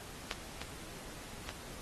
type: clicks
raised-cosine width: 0.2 ms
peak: -16 / -21 / -20 dBFS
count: 3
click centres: 0.312 / 0.616 / 1.491 s
effects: pink hiss -49 dBFS RMS until 1.81 s + AAC 32 kbps